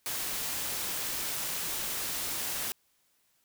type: noise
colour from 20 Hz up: white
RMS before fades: -34 dBFS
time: 0.06-2.72 s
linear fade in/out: 0 ms
effects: white hiss -71 dBFS RMS until 3.44 s